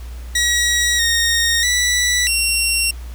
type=tone with pitch steps; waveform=15% pulse; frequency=1913 / 1855 / 1965 / 2740 Hz; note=A#6 / A#6 / B6 / F7; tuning=+44 / -9 / -9 / -34 cents; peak=-8 dBFS; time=0.35-2.91 s; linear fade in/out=5 ms; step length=640 ms; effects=added 60 Hz sine -28 dBFS peak until 3.14 s + pink hiss -44 dBFS RMS until 3.14 s